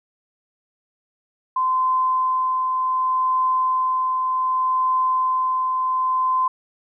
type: tone with tremolo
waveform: sine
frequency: 1031 Hz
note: C6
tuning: 26 cents flat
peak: -16 dBFS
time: 1.56-6.48 s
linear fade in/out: 5 ms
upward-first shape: triangle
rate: 0.66 Hz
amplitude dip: 30%
effects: none